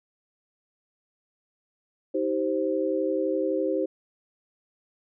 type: tone cluster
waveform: sine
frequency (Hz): 316.7 / 388.5 / 524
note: D#4 / G4 / C5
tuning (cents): +31 / -16 / +2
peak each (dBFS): -28 / -28 / -27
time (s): 2.14-3.86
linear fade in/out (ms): 10
effects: none